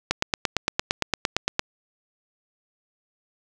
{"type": "click train", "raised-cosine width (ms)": 0.2, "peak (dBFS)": -3, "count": 14, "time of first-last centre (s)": [0.11, 1.594], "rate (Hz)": 8.76, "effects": []}